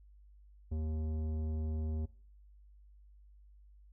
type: tone with tanh clipping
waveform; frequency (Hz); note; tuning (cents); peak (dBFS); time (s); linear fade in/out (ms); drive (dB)
sine; 78.2; D#2; +9; -35; 0.71-2.06; 10; 13
effects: noise-tail reverb RT60 0.5 s tail -22 dB re dry + added 50 Hz sine -56 dBFS peak until 3.92 s